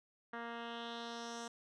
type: tone with low-pass filter sweep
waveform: 10% pulse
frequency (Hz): 233.6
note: A#3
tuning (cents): +4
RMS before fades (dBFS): -45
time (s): 0.33-1.48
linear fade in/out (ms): 5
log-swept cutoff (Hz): 1900 to 7100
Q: 2.6
effects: none